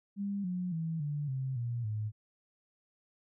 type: tone with pitch steps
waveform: sine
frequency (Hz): 200.3 / 180.52 / 162.69 / 146.63 / 132.15 / 119.1 / 107.34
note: G3 / F#3 / E3 / D3 / C3 / A#2 / A2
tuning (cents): +38 / -42 / -22 / -2 / +18 / +38 / -42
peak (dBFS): -32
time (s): 0.16-2.12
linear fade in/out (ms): 50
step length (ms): 280
effects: none